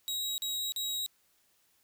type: tone bursts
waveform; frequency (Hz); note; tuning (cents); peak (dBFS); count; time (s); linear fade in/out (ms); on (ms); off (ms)
sawtooth; 3826; A#7; +44; -29; 3; 0.08-1.062; 0; 300; 41
effects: white hiss -70 dBFS RMS until 1.83 s